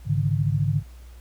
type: chord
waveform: sine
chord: Ab suspended fourth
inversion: none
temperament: equal with one note detuned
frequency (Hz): 103.83 / 141.59 / 155.56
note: Ab2 / Db3 / Eb3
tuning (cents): 0 / +37 / 0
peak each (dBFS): -24 / -23 / -26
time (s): 0.05-0.83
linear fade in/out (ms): 50
effects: added 60 Hz sine -41 dBFS peak until 1.2 s + pink hiss -56 dBFS RMS until 1.2 s